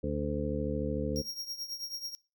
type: harmonic tone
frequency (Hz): 73.42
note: D2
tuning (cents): 0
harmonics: 1 / 2 / 3 / 4 / 6 / 7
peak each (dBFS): -37 / -37 / -37 / -37 / -37 / -37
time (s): 0.03-1.22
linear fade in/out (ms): 10
type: tone with tremolo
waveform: 45% pulse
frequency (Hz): 5588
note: F8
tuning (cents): 0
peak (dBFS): -34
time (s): 1.16-2.15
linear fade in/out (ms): 0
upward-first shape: triangle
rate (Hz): 9.2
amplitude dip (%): 80
effects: noise-tail reverb RT60 0.3 s tail -22 dB re dry